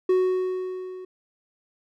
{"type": "tone with level ramp", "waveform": "triangle", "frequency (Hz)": 370, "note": "F#4", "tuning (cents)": 0, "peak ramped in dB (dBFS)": [-14, -34], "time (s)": [0.09, 1.05], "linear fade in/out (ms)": 5, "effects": []}